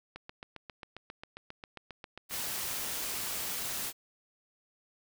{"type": "click train", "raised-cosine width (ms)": 0.3, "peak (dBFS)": -27, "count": 21, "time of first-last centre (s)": [0.16, 2.848], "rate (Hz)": 7.44}
{"type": "noise", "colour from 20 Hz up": "white", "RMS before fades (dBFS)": -36, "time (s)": [2.29, 3.93], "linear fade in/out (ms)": 50}
{"effects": []}